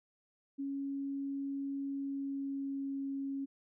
sine tone with pitch glide, 276.8 to 274.4 Hz, C#4 to C#4, -2 to -17 cents, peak -35 dBFS, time 0.58-3.46 s, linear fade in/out 20 ms, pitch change -15 cents, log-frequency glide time 1.89-3.03 s, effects none

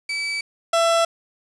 30% pulse tone pair in turn, 2298 / 668.8 Hz, D7 / E5, -38 / +25 cents, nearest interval octave + major sixth, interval 2137 cents, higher first, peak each -21 / -13 dBFS, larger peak second, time 0.09-0.41 / 0.73-1.05 s, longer neither, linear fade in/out 5 ms, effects resampled to 22050 Hz + 7-bit

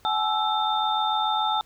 sine tone cluster, 767 / 854 / 1321 / 3608 Hz, G5 / G#5 / E6 / A7, -38 / +48 / +3 / +43 cents, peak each -30 / -24 / -28 / -29 dBFS, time 0.05-1.61 s, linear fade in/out 0 ms, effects pink hiss -58 dBFS RMS until 1.65 s

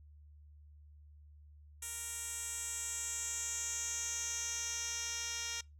10% pulse tone with band-pass filter sweep, 466.9 Hz, A#4, 3 cents sharp, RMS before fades -40 dBFS, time 1.82-5.61 s, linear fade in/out 5 ms, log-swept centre 9300 to 5100 Hz, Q 3.7, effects noise-tail reverb RT60 0.2 s tail -24 dB re dry + added 74 Hz sine -55 dBFS peak until 5.79 s

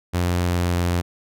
sawtooth tone with pitch glide, 88.3 to 87.54 Hz, F2 to F2, +20 to +5 cents, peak -15 dBFS, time 0.13-1.02 s, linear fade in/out 20 ms, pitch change -15 cents, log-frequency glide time 0.41-0.8 s, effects none

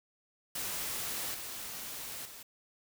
white noise with level steps, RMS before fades -37 / -42 / -49 dBFS, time 0.55-2.43 s, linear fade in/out 5 ms, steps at 1.34 / 2.25 s, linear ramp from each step 5 ms, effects none

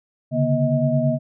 sine tone cluster, 136.9 / 146.1 / 239.1 / 633 Hz, C#3 / D3 / A#3 / D#5, -21 / -9 / +44 / +30 cents, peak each -22 dBFS, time 0.31-1.19 s, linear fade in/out 50 ms, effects none

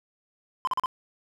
triangle tone bursts, 1028 Hz, C6, 31 cents flat, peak -21 dBFS, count 4, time 0.65-0.859 s, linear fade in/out 0 ms, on 23 ms, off 39 ms, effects none

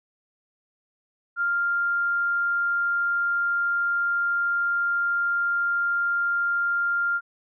sine tone, 1396.9 Hz, F6, in tune, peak -21 dBFS, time 1.36-7.21 s, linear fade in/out 50 ms, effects none

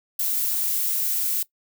violet noise, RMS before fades -24 dBFS, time 0.19-1.43 s, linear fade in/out 5 ms, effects noise-tail reverb RT60 0.1 s tail -19 dB re dry

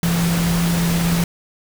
sine tone in noise, 170 Hz, F3, 46 cents flat, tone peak -16 dBFS, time 0.03-1.24 s, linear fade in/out 2 ms, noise pink, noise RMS -24 dBFS, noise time 0.03-1.24 s, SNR +5 dB, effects none

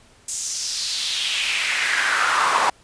brown noise with high-pass filter sweep, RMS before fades -22 dBFS, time 0.28-2.7 s, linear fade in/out 5 ms, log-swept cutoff 7400 to 920 Hz, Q 3, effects pink hiss -53 dBFS RMS until 2.83 s + resampled to 22050 Hz

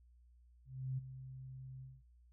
sine tone with ADSR envelope, 130.81 Hz, C3, in tune, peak -35 dBFS, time 0.65-2.03 s, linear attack 330 ms, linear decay 16 ms, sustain -12 dB, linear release 220 ms, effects added 60 Hz sine -62 dBFS peak until 2.32 s

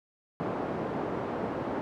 pink band-pass noise, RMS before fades -33 dBFS, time 0.4-1.81 s, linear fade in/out 0 ms, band 210 to 840 Hz, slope 12 dB/octave, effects none

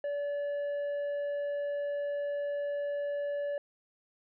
sine tone with tanh clipping, 575 Hz, D5, 37 cents flat, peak -32 dBFS, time 0.04-3.58 s, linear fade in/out 2 ms, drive 5 dB, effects none

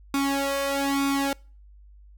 sawtooth tone with flanger, 277.2 Hz, C#4, in tune, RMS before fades -25 dBFS, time 0.14-1.33 s, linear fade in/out 2 ms, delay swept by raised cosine 0.83 to 1.69 ms, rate 1.1 Hz, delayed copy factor +0.95, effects noise-tail reverb RT60 0.4 s tail -26 dB re dry + added 50 Hz sine -47 dBFS peak until 2.17 s

